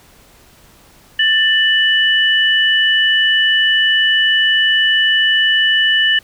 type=tone pair together; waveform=sine; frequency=1773.8 / 2960 Hz; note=A6 / F#7; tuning=+14 / 0 cents; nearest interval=major sixth; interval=886 cents; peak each=-13 dBFS; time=1.19-6.19 s; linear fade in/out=5 ms; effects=pink hiss -47 dBFS RMS until 6.23 s